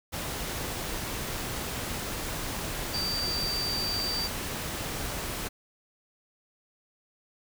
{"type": "tone in noise", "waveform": "sine", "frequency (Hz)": 4652, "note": "D8", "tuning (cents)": -17, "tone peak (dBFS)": -29, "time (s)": [2.93, 4.28], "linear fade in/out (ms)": 20, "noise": "pink", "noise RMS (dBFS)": -34, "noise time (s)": [0.12, 5.49], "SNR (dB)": 2, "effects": []}